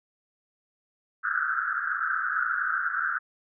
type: band-pass noise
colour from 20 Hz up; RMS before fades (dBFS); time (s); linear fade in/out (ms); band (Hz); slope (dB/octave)
pink; -28; 1.23-3.19; 20; 1300 to 1600; 96
effects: none

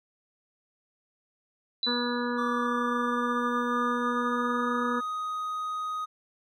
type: tone with exponential decay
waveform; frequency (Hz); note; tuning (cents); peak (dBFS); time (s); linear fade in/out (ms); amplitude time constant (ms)
sine; 3976; B7; +11; -24; 1.83-2.66; 1; 180
type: harmonic tone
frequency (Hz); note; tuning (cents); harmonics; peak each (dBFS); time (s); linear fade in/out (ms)
242.4; B3; -32; 1 / 2 / 4 / 5 / 6 / 7; -30 / -33 / -36 / -37 / -38 / -38; 1.86-5.01; 20
type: tone with pitch glide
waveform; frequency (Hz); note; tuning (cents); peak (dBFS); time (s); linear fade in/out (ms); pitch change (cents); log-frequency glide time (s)
triangle; 1173 to 1249.9; D6 to D#6; -2 to +7; -28; 2.37-6.06; 20; +109; 2.49-5.08
effects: none

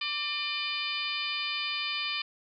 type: harmonic tone with a mistuned harmonic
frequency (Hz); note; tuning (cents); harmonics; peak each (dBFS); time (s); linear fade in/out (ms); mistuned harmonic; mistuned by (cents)
601; D5; +40; 2 / 3 / 4 / 5 / 6 / 7 / 8; -40 / -43 / -34 / -36 / -38 / -41 / -38; 0.01-2.22; 5; 2; -51
effects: none

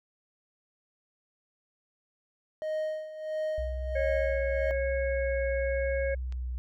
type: tone with tremolo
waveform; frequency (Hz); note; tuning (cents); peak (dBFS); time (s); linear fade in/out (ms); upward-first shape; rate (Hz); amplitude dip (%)
triangle; 622.3; D#5; 0; -26; 2.62-4.71; 0; sine; 1.5; 75
type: tone with vibrato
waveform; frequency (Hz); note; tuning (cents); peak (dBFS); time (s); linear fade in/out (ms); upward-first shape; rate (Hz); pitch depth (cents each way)
sine; 63; B1; +35; -31; 3.58-6.58; 0; triangle; 0.92; 41
type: harmonic tone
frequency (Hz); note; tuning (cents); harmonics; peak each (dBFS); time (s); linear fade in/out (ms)
547; C#5; -23; 1 / 3 / 4; -28 / -38 / -40; 3.95-6.15; 10
type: click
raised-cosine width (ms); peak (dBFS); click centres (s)
0.2; -32; 6.324
effects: none

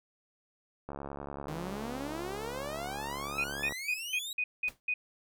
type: click train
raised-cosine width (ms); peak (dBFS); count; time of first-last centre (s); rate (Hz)
1; -26; 201; 0.89-3.723; 70.6
type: exponential sweep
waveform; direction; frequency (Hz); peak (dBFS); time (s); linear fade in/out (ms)
sawtooth; up; 149.1 to 3897; -34; 1.48-4.33; 2
type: tone bursts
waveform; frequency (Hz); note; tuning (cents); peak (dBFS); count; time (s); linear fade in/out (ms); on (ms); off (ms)
sine; 2489; D#7; 0; -28; 7; 3.38-4.94; 5; 60; 190
type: noise with exponential decay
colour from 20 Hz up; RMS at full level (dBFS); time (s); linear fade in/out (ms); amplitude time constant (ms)
pink; -44; 4.68-4.8; 0; 26
effects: none

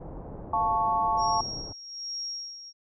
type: low-pass noise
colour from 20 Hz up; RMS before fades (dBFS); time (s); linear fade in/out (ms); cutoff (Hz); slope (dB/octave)
pink; -40; 0-1.73; 10; 850; 24
type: chord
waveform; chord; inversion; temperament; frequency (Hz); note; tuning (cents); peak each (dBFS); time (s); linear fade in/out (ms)
sine; F augmented; none; equal; 698.5 / 880 / 1108.7; F5 / A5 / C#6; 0 / 0 / 0; -31 / -25 / -27; 0.53-1.41; 5
type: tone with tremolo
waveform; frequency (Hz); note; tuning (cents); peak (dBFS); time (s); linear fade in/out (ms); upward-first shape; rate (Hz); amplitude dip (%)
sine; 5588; F8; 0; -31; 1.17-2.73; 50; sine; 1.2; 70
effects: none

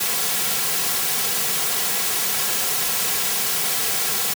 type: noise with comb filter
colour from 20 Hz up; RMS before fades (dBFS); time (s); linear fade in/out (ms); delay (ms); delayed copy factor
white; -22; 0-4.34; 10; 3.3; -0.6
effects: high-pass 150 Hz 12 dB/octave

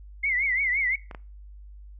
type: tone with vibrato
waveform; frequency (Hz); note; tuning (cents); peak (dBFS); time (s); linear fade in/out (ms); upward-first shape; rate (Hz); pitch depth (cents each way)
sine; 2097; C7; +3; -22; 0.23-0.96; 10; triangle; 5.8; 150
type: clicks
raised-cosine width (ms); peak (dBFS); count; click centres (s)
0.5; -24; 2; 1.112 / 1.148
effects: noise-tail reverb RT60 0.4 s tail -22 dB re dry + added 50 Hz sine -42 dBFS peak until 1.99 s

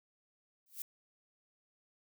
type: noise with exponential growth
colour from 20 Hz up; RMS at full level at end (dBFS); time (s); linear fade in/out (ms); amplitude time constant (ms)
violet; -37; 0.66-0.82; 2; 34
effects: none

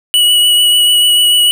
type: tone with vibrato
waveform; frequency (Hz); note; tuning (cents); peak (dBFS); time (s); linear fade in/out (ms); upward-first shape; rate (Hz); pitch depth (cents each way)
square; 2935; F#7; -15; -7; 0.14-1.51; 0; triangle; 6.8; 20
effects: none

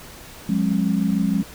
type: tone cluster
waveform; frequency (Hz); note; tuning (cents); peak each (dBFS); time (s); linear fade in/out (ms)
sine; 178.8 / 205.2 / 270.1; F3 / G#3 / C#4; +41 / -21 / -45; -22 / -20 / -25; 0.49-1.43; 5
effects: pink hiss -41 dBFS RMS until 1.54 s

